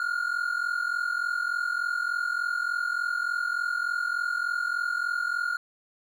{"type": "tone pair together", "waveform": "triangle", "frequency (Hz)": [1396.9, 1440.3], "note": ["F6", "F#6"], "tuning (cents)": [0, -47], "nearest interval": "minor second", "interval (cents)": 53, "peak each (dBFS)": -27, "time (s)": [0, 5.57], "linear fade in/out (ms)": 2, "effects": []}